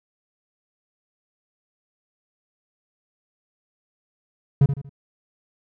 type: tone with echo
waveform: triangle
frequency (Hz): 139.5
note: C#3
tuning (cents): +11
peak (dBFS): -9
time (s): 4.61-4.66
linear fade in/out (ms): 5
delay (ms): 78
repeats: 3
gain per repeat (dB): -9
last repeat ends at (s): 4.894
effects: none